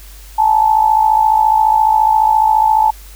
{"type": "tone with amplitude modulation", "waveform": "sine", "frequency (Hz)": 871, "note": "A5", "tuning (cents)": -18, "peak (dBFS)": -5, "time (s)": [0.38, 2.91], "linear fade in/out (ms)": 10, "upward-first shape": "sine", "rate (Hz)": 54.5, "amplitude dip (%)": 70, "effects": ["added 49 Hz sine -34 dBFS peak until 3.15 s", "white hiss -41 dBFS RMS until 3.15 s"]}